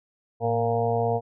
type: harmonic tone with a mistuned harmonic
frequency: 116.54 Hz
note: A#2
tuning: in tune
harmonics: 1 / 2 / 4 / 5 / 6 / 7 / 8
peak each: -28 / -34 / -25 / -36 / -26 / -34 / -36 dBFS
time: 0.4-1.21 s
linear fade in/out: 50 ms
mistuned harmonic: 1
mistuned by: -59 cents
effects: none